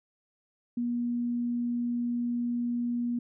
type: tone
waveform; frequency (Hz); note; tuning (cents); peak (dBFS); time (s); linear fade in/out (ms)
sine; 239.9; A#3; +50; -27; 0.77-3.19; 5
effects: none